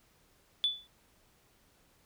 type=tone with exponential decay; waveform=sine; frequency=3471 Hz; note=A7; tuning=24 cents flat; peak=-22 dBFS; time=0.64-0.87 s; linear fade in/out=0 ms; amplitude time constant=50 ms; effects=tanh soft clip ceiling -19 dBFS + pink hiss -67 dBFS RMS until 2.05 s